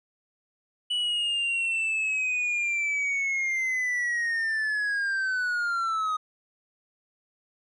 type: linear sweep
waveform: triangle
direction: down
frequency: 2960 to 1244.5 Hz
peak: -23 dBFS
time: 0.9-6.17 s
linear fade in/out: 10 ms
effects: resampled to 22050 Hz